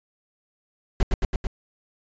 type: noise with echo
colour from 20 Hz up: brown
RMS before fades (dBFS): -17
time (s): 1-1.03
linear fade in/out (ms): 2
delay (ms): 110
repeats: 4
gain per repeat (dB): -2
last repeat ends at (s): 1.47
effects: resampled to 16000 Hz